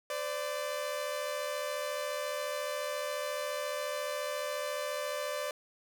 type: tone pair together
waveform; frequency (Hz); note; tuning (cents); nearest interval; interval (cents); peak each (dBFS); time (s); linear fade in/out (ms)
sawtooth; 513 / 587.3; C5 / D5; -34 / 0; major second; 234; -35 / -31; 0.1-5.51; 2
effects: none